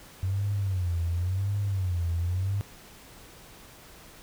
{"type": "tone with vibrato", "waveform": "triangle", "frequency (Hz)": 92.5, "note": "F#2", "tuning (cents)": 0, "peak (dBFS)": -21, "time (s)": [0.23, 2.61], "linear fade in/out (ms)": 0, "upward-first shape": "sine", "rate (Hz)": 0.93, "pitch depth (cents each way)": 160, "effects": ["tanh soft clip ceiling -23 dBFS", "pink hiss -50 dBFS RMS until 4.22 s"]}